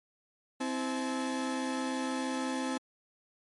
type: tone cluster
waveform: 35% pulse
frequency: 260.4 / 326.3 / 858 Hz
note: C4 / E4 / A5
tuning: -8 / -18 / -44 cents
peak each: -31 / -38 / -37 dBFS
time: 0.6-2.78 s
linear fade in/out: 10 ms
effects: MP3 48 kbps